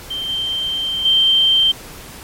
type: tone with level steps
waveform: sine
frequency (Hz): 3136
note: G7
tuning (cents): 0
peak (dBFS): -21 / -18 / -10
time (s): 0.1-1.72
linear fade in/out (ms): 10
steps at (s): 0.29 / 1.05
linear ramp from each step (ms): 5
effects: pink hiss -36 dBFS RMS until 2.23 s + MP3 64 kbps